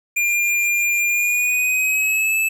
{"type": "tone with pitch glide", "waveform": "square", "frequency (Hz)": [2401, 2618], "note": ["D7", "E7"], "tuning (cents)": [38, -13], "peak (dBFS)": -17, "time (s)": [0.16, 2.49], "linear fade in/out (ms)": 10, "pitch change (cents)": 149, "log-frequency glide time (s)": [1.07, 2.38], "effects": []}